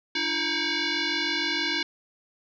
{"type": "tone with frequency modulation", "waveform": "sine", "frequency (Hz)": 932.3, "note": "A#5", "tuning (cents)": 0, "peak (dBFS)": -24, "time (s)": [0.15, 1.83], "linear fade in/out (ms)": 5, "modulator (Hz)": 637, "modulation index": 6.1, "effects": []}